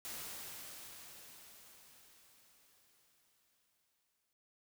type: noise with exponential decay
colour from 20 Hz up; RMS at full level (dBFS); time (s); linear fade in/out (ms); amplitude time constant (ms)
white; -44; 0.05-4.33; 0; 930
effects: none